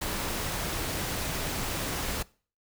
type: noise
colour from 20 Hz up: pink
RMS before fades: -32 dBFS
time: 0.01-2.23 s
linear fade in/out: 10 ms
effects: noise-tail reverb RT60 0.4 s tail -22 dB re dry